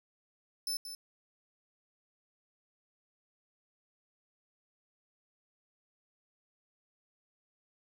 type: tone with echo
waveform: sawtooth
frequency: 5274 Hz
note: E8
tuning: in tune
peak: -30 dBFS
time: 0.67-0.77 s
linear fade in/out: 2 ms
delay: 180 ms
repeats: 1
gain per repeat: -9 dB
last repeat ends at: 0.95 s
effects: none